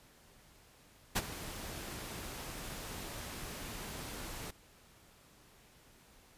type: noise with ADSR envelope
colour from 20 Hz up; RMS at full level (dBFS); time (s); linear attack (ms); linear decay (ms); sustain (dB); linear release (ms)
pink; -29; 1.15-4.51; 17; 41; -15; 8
effects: pink hiss -62 dBFS RMS until 6.37 s + resampled to 32000 Hz